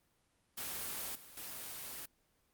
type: noise with level steps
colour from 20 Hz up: white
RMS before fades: -41 / -55 / -45 dBFS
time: 0.57-2.06 s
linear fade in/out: 10 ms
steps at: 1.15 / 1.37 s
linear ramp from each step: 2 ms
effects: pink hiss -75 dBFS RMS until 2.53 s + Opus 24 kbps